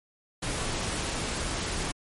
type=noise; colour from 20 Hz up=pink; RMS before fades=-31 dBFS; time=0.42-1.92 s; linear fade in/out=10 ms; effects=MP3 48 kbps